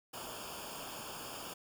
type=noise with comb filter; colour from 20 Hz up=pink; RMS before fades=-45 dBFS; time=0.13-1.54 s; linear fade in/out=10 ms; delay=0.5 ms; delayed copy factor=-0.85; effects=none